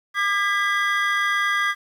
triangle tone cluster, 1201 / 1628 / 1986 / 3295 Hz, D6 / G#6 / B6 / G#7, +38 / -35 / +9 / -14 cents, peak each -22 / -22 / -22 / -30 dBFS, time 0.14-1.75 s, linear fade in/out 50 ms, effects 9-bit

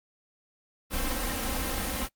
pink noise with comb filter, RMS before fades -30 dBFS, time 0.9-2.09 s, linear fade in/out 50 ms, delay 3.8 ms, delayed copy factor +1, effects noise-tail reverb RT60 0.1 s tail -23 dB re dry + Opus 32 kbps

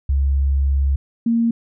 sine tone pair in turn, 68.8 / 231.4 Hz, C#2 / A#3, -12 / -13 cents, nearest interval octave + major sixth, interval 2099 cents, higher second, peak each -14 dBFS, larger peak neither, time 0.09-0.96 / 1.26-1.51 s, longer first, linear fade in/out 5 ms, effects none

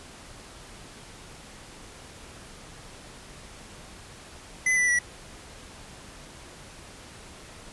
square tone with pitch steps, 2019 / 1980.9 / 1943.5 Hz, B6 / B6 / B6, +38 / +5 / -28 cents, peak -21 dBFS, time 4.66-4.99 s, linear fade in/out 5 ms, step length 110 ms, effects pink hiss -46 dBFS RMS until 7.72 s + resampled to 24000 Hz

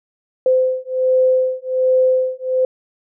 sine beating tone pair, 514 / 515.3 Hz, C5 / C5, -31 / -27 cents, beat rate 1.3 Hz, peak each -16 dBFS, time 0.46-2.65 s, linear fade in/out 2 ms, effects none

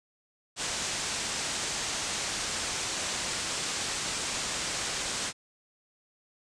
white low-pass noise, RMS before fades -33 dBFS, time 0.56-5.33 s, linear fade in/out 50 ms, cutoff 8500 Hz, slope 48 dB/octave, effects none

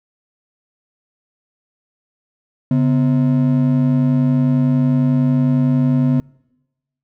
triangle ring-modulated tone, 196 Hz, G3, in tune, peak -7 dBFS, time 2.71-6.2 s, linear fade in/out 0 ms, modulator 55.5 Hz, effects noise-tail reverb RT60 1.0 s tail -26 dB re dry

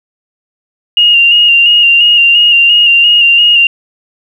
sine tone with vibrato, 2822 Hz, F7, 17 cents sharp, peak -3 dBFS, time 0.97-3.67 s, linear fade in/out 2 ms, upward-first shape square, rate 2.9 Hz, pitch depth 27 cents each way, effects 7-bit

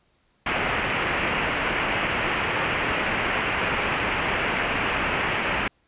white low-pass noise, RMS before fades -25 dBFS, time 0.46-5.68 s, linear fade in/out 5 ms, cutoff 2800 Hz, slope 48 dB/octave, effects pink hiss -66 dBFS RMS until 5.87 s + resampled to 8000 Hz

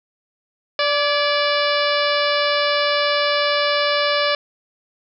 harmonic tone with a mistuned harmonic, 583 Hz, D5, 13 cents flat, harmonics 1 / 2 / 3 / 4 / 5 / 6 / 7 / 8 / 9, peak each -20 / -23 / -25 / -26 / -27 / -28 / -28 / -29 / -30 dBFS, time 0.79-4.35 s, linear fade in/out 2 ms, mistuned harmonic 3, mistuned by -44 cents, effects none

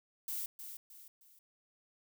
violet noise with echo, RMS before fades -39 dBFS, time 0.28-0.46 s, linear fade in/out 2 ms, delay 310 ms, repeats 3, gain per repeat -8 dB, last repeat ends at 1.39 s, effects none

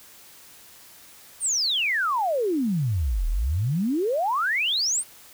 sine exponential two-way sweep, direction down then up, 9380 to 36.7 to 9380 Hz, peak -21 dBFS, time 1.4-5.04 s, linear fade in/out 50 ms, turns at 3.28 s, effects white hiss -49 dBFS RMS until 5.33 s

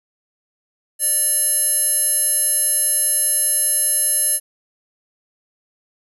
square tone with band-pass filter, 585 Hz, D5, 7 cents flat, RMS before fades -18 dBFS, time 0.99-4.4 s, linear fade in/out 50 ms, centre 11000 Hz, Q 9.2, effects none

